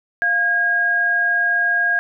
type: tone pair together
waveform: sine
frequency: 698.5 / 1631 Hz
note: F5 / G#6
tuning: 0 / -32 cents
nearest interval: octave + minor third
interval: 1468 cents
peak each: -26 / -15 dBFS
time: 0.22-1.99 s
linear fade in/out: 0 ms
effects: none